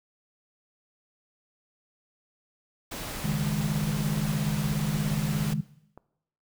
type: noise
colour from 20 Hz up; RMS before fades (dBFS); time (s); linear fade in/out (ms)
pink; -36; 2.91-5.54; 10
type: chord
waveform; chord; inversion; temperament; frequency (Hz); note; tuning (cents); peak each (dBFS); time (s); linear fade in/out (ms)
sine; C# suspended second; none; equal; 138.59 / 155.56 / 207.7; C#3 / D#3 / G#3; 0 / 0 / 0; -31 / -28 / -30; 3.24-5.61; 5
type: click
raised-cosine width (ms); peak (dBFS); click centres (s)
1; -31; 5.976
effects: noise-tail reverb RT60 0.8 s tail -19 dB re dry